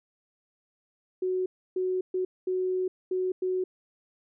sine tone bursts at uneven times, 370 Hz, F#4, in tune, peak -25 dBFS, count 6, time 1.22-1.46 / 1.76-2.01 / 2.14-2.25 / 2.47-2.88 / 3.11-3.32 / 3.42-3.64 s, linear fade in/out 5 ms, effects none

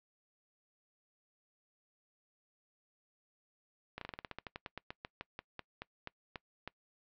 slowing click train, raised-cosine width 0.3 ms, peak -25 dBFS, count 22, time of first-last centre 3.98-6.676 s, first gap 33 ms, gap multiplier 1.12, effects noise-tail reverb RT60 0.1 s tail -23 dB re dry + low-pass 4000 Hz 12 dB/octave

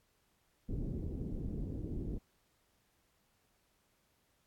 pink low-pass noise, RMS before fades -39 dBFS, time 0.68-2.19 s, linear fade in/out 20 ms, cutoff 360 Hz, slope 24 dB/octave, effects pink hiss -75 dBFS RMS until 4.46 s + AAC 64 kbps

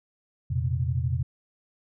sine tone cluster, 85.7 / 118.8 / 131.3 Hz, F2 / A#2 / C3, -32 / +33 / +6 cents, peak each -28 dBFS, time 0.5-1.23 s, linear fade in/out 10 ms, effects none

